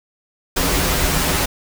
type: noise with comb filter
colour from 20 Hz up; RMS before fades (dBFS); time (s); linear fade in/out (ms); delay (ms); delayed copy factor
pink; -18; 0.56-1.46; 10; 9.1; -0.8
effects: none